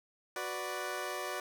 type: chord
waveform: 15% pulse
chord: B minor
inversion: second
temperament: equal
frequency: 370 / 493.9 / 587.3 Hz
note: F#4 / B4 / D5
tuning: 0 / 0 / 0 cents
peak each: -34 / -36 / -33 dBFS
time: 0.36-1.4 s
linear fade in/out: 2 ms
effects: none